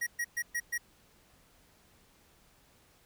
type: tone bursts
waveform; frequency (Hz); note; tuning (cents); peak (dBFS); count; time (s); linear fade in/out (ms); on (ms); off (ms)
square; 1898; A#6; +31; -31; 5; 0.01-0.78; 10; 58; 120
effects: pink hiss -64 dBFS RMS until 3.05 s